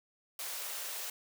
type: high-pass noise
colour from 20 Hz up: white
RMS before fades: -40 dBFS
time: 0.39-1.1 s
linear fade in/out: 2 ms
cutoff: 440 Hz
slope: 24 dB/octave
effects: none